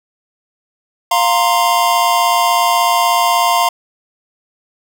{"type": "chord", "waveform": "square", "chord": "F suspended fourth", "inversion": "none", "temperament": "just", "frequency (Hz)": [698.5, 931.3, 1047.7], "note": ["F5", "Bb5", "C6"], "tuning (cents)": [0, -2, 2], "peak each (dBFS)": -16, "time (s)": [1.11, 3.69], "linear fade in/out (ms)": 5, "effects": []}